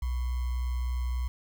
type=tone with sample-and-hold; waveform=sine; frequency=61.74 Hz; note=B1; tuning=in tune; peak=-27 dBFS; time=0.02-1.28 s; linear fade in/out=5 ms; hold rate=1050 Hz; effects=none